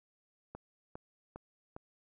click train, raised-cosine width 1 ms, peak -30 dBFS, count 4, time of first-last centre 0.55-1.765 s, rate 2.47 Hz, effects none

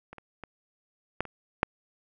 clicks, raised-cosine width 0.5 ms, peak -28 / -29 / -25 / -11 / -27 / -6 dBFS, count 6, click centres 0.13 / 0.183 / 0.437 / 1.206 / 1.253 / 1.631 s, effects none

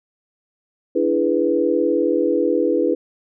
sine chord, E dominant seventh, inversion third, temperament equal with one note detuned, 293.7 / 334.2 / 415.3 / 493.9 Hz, D4 / E4 / G#4 / B4, 0 / +24 / 0 / 0 cents, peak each -22 / -20 / -22 / -20 dBFS, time 0.95-2.95 s, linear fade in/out 10 ms, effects none

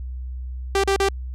sawtooth tone bursts, 392 Hz, G4, in tune, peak -13 dBFS, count 3, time 0.75-1.087 s, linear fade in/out 2 ms, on 87 ms, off 38 ms, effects added 63 Hz sine -28 dBFS peak until 1.34 s + low-pass 9000 Hz 12 dB/octave

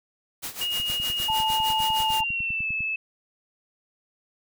white noise with tremolo, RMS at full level -32 dBFS, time 0.42-2.22 s, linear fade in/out 20 ms, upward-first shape sine, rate 6.5 Hz, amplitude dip 80%
sine tone with pitch glide, 2864 to 2611 Hz, F7 to E7, +43 to -17 cents, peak -25 dBFS, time 0.61-2.96 s, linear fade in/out 5 ms, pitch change -160 cents, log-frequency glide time 2.03-2.69 s
click train, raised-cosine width 5 ms, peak -27 dBFS, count 21, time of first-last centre 0.8-2.806 s, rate 9.97 Hz
sine tone, 880 Hz, A5, in tune, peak -23 dBFS, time 1.28-2.24 s, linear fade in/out 10 ms
effects none

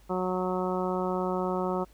harmonic tone, 183.7 Hz, F#3, 12 cents flat, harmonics 1 / 2 / 3 / 4 / 5 / 6 / 7, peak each -32 / -31 / -34 / -36 / -36 / -39 / -38 dBFS, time 0.09-1.85 s, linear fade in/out 20 ms, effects added 50 Hz sine -54 dBFS peak until 1.93 s + pink hiss -62 dBFS RMS until 1.93 s

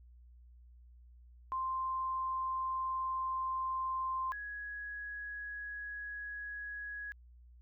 sine tone pair in turn, 1046.5 / 1669.4 Hz, C6 / G#6, 0 / +9 cents, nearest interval minor sixth, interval 809 cents, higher second, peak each -33 / -40 dBFS, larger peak first, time 1.52-4.32 / 4.32-7.12 s, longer neither, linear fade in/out 0 ms, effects added 60 Hz sine -55 dBFS peak until 7.61 s

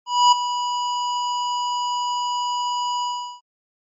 square tone with ADSR envelope, 978 Hz, B5, 17 cents flat, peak -10 dBFS, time 0.06-3.41 s, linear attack 260 ms, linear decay 11 ms, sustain -12 dB, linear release 380 ms, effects MP3 32 kbps

